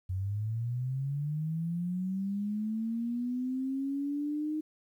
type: linear sweep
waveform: sine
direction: up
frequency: 90.6 to 310.6 Hz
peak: -30 dBFS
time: 0.09-4.61 s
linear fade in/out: 10 ms
effects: 11-bit